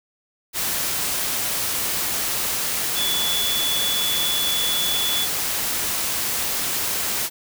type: tone in noise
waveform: sine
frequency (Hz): 3433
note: A7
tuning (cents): -43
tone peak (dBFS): -22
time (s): 2.94-5.28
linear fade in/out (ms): 50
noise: white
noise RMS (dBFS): -24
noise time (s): 0.53-7.3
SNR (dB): -1
effects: none